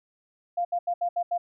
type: tone bursts at uneven times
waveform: sine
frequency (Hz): 698.5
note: F5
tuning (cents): 0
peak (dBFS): -23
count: 6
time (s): 0.57-0.65 / 0.72-0.79 / 0.87-0.94 / 1.01-1.09 / 1.16-1.23 / 1.31-1.38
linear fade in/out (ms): 10
effects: none